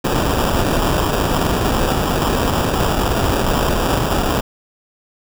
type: noise with sample-and-hold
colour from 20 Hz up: pink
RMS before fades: -17 dBFS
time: 0.04-4.41 s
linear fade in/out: 10 ms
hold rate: 2100 Hz
effects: none